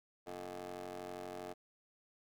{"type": "ring-modulated tone", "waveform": "20% pulse", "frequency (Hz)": 92.5, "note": "F#2", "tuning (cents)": 0, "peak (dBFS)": -36, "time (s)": [0.26, 1.54], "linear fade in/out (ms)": 20, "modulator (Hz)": 530, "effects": []}